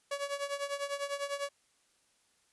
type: tone with tremolo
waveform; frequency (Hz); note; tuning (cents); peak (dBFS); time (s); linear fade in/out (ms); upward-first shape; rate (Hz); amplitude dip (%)
sawtooth; 565; C#5; +33; -27; 0.11-1.49; 5; triangle; 10; 85
effects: white hiss -71 dBFS RMS until 2.52 s + resampled to 24000 Hz